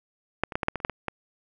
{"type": "clicks", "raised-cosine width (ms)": 0.5, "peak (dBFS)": [-7, -21, -10, -12, -7, -14, -28, -7, -16, -13], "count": 10, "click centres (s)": [0.436, 0.522, 0.555, 0.632, 0.684, 0.757, 0.802, 0.849, 0.897, 1.083], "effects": []}